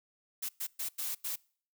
blue noise bursts at uneven times, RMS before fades -36 dBFS, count 5, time 0.42-0.49 / 0.6-0.67 / 0.79-0.89 / 0.98-1.15 / 1.24-1.36 s, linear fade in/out 10 ms, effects noise-tail reverb RT60 0.5 s tail -25 dB re dry

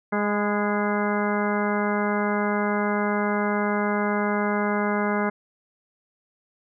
harmonic tone with a mistuned harmonic, 207 Hz, G#3, 5 cents flat, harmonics 1 / 2 / 3 / 4 / 5 / 6 / 7 / 8 / 10, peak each -25 / -28 / -30 / -31 / -32 / -33 / -33 / -34 / -35 dBFS, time 0.12-5.3 s, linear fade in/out 10 ms, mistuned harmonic 5, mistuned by -31 cents, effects none

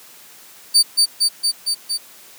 30% pulse tone with echo, 4603 Hz, D8, 36 cents flat, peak -6 dBFS, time 0.74-0.83 s, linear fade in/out 20 ms, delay 230 ms, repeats 5, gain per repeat -2 dB, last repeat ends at 1.98 s, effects white hiss -44 dBFS RMS until 2.38 s + high-pass 150 Hz 12 dB/octave

